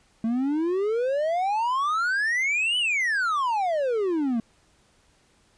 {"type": "exponential two-way sweep", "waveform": "triangle", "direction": "up then down", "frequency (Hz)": [220, 3025, 220], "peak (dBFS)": -20, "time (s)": [0.24, 4.4], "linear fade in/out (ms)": 2, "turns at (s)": 2.78, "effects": ["pink hiss -62 dBFS RMS until 5.57 s", "resampled to 22050 Hz"]}